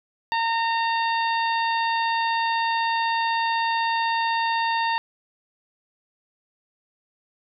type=harmonic tone; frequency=916 Hz; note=A#5; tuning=31 cents flat; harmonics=1 / 2 / 3 / 4 / 5; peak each=-22 / -28 / -32 / -34 / -36 dBFS; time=0.32-4.98 s; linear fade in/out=0 ms; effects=none